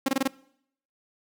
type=tone bursts; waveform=sawtooth; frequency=269.1 Hz; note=C4; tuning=49 cents sharp; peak=-17 dBFS; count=5; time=0.06-0.277 s; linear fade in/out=5 ms; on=25 ms; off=23 ms; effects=noise-tail reverb RT60 0.7 s tail -22 dB re dry